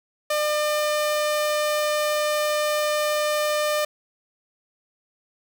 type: tone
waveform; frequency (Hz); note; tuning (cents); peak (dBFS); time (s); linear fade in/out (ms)
sawtooth; 601; D5; +40; -17; 0.3-3.85; 5
effects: 9-bit